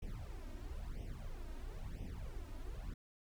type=noise with flanger; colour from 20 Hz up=brown; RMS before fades=-45 dBFS; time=0.02-2.94 s; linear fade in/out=5 ms; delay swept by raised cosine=0.34 to 3.24 ms; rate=1 Hz; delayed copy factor=+0.95; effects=none